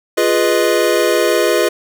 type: chord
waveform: square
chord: F half-diminished seventh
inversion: none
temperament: equal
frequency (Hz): 349.2 / 415.3 / 493.9 / 622.3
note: F4 / Ab4 / Cb5 / Eb5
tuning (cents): 0 / 0 / 0 / 0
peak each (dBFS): -18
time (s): 0.17-1.69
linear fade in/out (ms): 10
effects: none